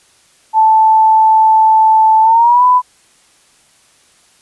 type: tone with pitch glide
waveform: sine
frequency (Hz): 878 to 997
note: A5 to B5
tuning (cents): -4 to +16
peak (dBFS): -5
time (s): 0.53-2.82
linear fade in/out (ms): 50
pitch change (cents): +220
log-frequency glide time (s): 2.22-2.64
effects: white hiss -50 dBFS RMS until 4.41 s + resampled to 24000 Hz